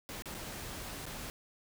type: noise with dropouts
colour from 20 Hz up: pink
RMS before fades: -43 dBFS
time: 0.09-1.3 s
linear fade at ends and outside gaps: 0 ms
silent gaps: 0.222-0.257 / 0.343-0.348 / 1.056-1.064 s
effects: none